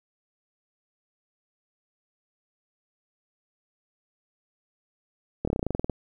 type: slowing click train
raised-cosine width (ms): 2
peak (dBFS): -13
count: 13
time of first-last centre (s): 5.45-5.897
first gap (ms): 25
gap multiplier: 1.07
effects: 9-bit